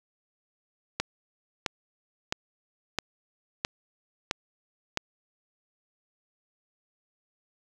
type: click train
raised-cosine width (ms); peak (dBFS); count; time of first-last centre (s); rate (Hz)
0.2; -9; 7; 1-4.974; 1.51
effects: none